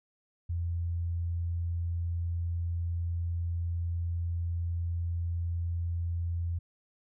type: tone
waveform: sine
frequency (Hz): 85.3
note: F2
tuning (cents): -40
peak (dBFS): -29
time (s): 0.49-6.59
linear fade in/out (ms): 10
effects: none